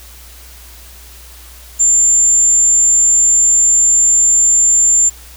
sine tone, 7240 Hz, A8, 48 cents sharp, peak -7 dBFS, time 1.79-5.1 s, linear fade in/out 20 ms, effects added 60 Hz sine -37 dBFS peak until 5.36 s + white hiss -39 dBFS RMS until 5.36 s

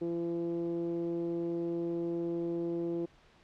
10% pulse tone with low-pass filter, 169.8 Hz, F3, 48 cents flat, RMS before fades -34 dBFS, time 0.01-3.06 s, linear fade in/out 10 ms, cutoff 380 Hz, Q 4.7, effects pink hiss -62 dBFS RMS until 3.43 s + low-pass 4000 Hz 12 dB/octave

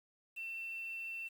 sine tone with quantisation, 2693 Hz, E7, 36 cents sharp, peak -40 dBFS, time 0.36-1.29 s, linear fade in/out 20 ms, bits 10, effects none

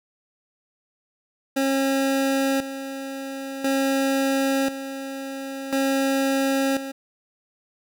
25% pulse tone with tremolo, 271 Hz, C#4, 39 cents flat, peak -16 dBFS, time 1.56-6.92 s, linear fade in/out 10 ms, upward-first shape square, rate 0.48 Hz, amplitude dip 70%, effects none

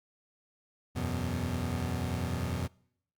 25% pulse chord, E suspended second, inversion none, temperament equal, 82.41 / 92.5 / 123.47 Hz, E2 / F#2 / B2, 0 / 0 / 0 cents, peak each -32 dBFS, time 0.95-2.68 s, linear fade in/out 20 ms, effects noise-tail reverb RT60 0.7 s tail -25 dB re dry + Opus 48 kbps

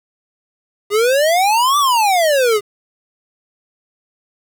square exponential two-way sweep, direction up then down, 400 to 1187 to 400 Hz, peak -12 dBFS, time 0.9-2.61 s, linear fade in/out 50 ms, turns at 1.78 s, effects 7-bit

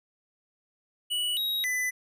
square tone with pitch steps, 2944 / 3807 / 2002 Hz, F#7 / A#7 / B6, -9 / +36 / +23 cents, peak -27 dBFS, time 1.1-1.91 s, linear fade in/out 20 ms, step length 270 ms, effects none

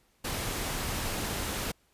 pink noise, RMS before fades -33 dBFS, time 0.24-1.72 s, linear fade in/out 10 ms, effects pink hiss -68 dBFS RMS until 1.93 s + resampled to 32000 Hz

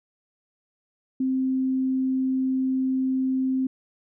sine tone, 261.6 Hz, C4, in tune, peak -21 dBFS, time 1.2-3.67 s, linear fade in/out 5 ms, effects none

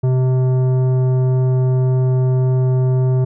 sine tone with tanh clipping, 128.7 Hz, C3, 28 cents flat, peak -14 dBFS, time 0.03-3.25 s, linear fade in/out 10 ms, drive 12 dB, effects none

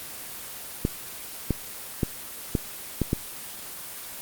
clicks, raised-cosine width 3 ms, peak -9 dBFS, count 6, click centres 0.851 / 1.507 / 2.032 / 2.552 / 3.017 / 3.131 s, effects white hiss -38 dBFS RMS until 4.21 s + Opus 24 kbps

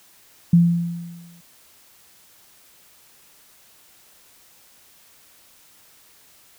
sine tone with exponential decay, 171 Hz, F3, 36 cents flat, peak -8 dBFS, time 0.53-1.41 s, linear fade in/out 5 ms, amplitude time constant 190 ms, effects white hiss -53 dBFS RMS until 6.58 s

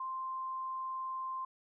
sine tone, 1046.5 Hz, C6, in tune, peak -36 dBFS, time 0-1.45 s, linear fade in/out 5 ms, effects none

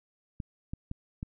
clicks, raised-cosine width 5 ms, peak -23 dBFS, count 4, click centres 0.402 / 0.735 / 0.914 / 1.229 s, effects none

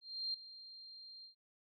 sine tone with ADSR envelope, 4186 Hz, C8, in tune, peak -35 dBFS, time 0.01-1.35 s, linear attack 330 ms, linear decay 5 ms, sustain -16 dB, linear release 110 ms, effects none

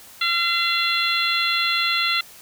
harmonic tone, 684 Hz, F5, 36 cents flat, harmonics 2 / 3 / 4 / 5 / 6, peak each -25 / -25 / -25 / -25 / -25 dBFS, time 0.21-2.21 s, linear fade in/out 5 ms, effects white hiss -45 dBFS RMS until 2.41 s

